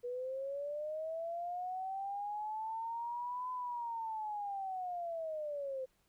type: linear two-way sweep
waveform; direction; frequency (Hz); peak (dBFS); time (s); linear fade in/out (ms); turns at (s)
sine; up then down; 482.1 to 1012 to 513; -37; 0.03-5.86; 20; 3.51
effects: pink hiss -75 dBFS RMS until 6.08 s

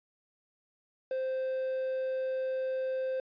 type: tone with quantisation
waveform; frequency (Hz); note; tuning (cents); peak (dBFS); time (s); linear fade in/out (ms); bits
triangle; 522; C5; -4; -28; 1.11-3.2; 2; 9
effects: resampled to 11025 Hz

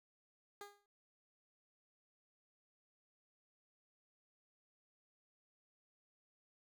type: tone with exponential decay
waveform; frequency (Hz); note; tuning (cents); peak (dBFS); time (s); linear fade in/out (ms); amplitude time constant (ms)
15% pulse; 407.2; G#4; -34; -40; 0.61-0.86; 1; 54
effects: none

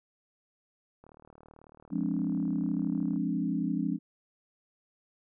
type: click train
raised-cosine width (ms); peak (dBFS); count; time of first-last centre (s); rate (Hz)
1; -39; 82; 1.04-3.16; 38.2
type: chord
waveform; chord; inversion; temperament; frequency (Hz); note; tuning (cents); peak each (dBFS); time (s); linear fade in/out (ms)
sine; D half-diminished seventh; first; equal; 174.61 / 207.7 / 261.6 / 293.7; F3 / Ab3 / C4 / D4; 0 / 0 / 0 / 0; -33; 1.9-3.99; 50
effects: none

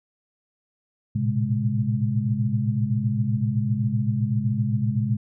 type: tone cluster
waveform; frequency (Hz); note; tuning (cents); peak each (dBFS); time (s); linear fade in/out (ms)
sine; 110.8 / 118.6 / 132.2 / 208.2; A2 / A#2 / C3 / G#3; +13 / +30 / +18 / +5; -26; 1.15-5.17; 10
effects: none

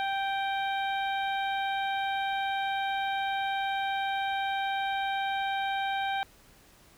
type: harmonic tone with a mistuned harmonic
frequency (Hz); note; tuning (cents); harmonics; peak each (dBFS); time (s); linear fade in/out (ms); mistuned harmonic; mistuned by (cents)
784; G5; 0; 1 / 2 / 3 / 4 / 5; -29 / -35 / -39 / -41 / -43; 0-6.23; 0; 5; -62
effects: pink hiss -58 dBFS RMS until 6.97 s

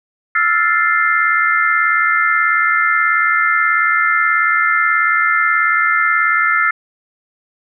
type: chord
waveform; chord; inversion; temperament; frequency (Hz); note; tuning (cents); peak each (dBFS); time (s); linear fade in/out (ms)
sine; F major seventh; third; equal; 1318.5 / 1396.9 / 1760 / 2093; E6 / F6 / A6 / C7; 0 / 0 / 0 / 0; -17; 0.35-6.71; 5
effects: none

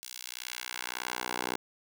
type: tone with high-pass filter sweep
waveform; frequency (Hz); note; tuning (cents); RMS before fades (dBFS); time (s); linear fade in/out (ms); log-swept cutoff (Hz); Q
10% pulse; 61.74; B1; 0; -38; 0.03-1.56; 0; 4900 to 480; 0.78
effects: none

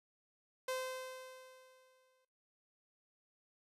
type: tone with exponential decay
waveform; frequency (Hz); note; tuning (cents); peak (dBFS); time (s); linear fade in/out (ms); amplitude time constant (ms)
sawtooth; 516; C5; -24; -32; 0.68-2.25; 5; 340
effects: noise-tail reverb RT60 0.5 s tail -17 dB re dry + resampled to 32000 Hz

